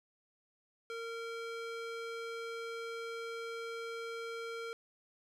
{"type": "tone with band-pass filter", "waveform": "square", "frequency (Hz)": 460, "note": "A#4", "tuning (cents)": -23, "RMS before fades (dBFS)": -42, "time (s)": [0.9, 4.73], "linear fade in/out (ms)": 0, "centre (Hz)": 1600, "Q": 0.53, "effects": []}